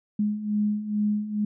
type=beating tone pair; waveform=sine; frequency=207.7 / 210 Hz; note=G#3 / G#3; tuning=0 / +19 cents; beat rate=2.3 Hz; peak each=-29 / -24 dBFS; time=0.19-1.45 s; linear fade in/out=5 ms; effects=none